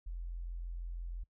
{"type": "tone", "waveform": "sine", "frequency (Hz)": 43.04, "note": "F1", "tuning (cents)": -25, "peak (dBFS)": -38, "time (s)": [0.06, 1.24], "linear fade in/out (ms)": 10, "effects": ["noise-tail reverb RT60 0.1 s tail -26 dB re dry"]}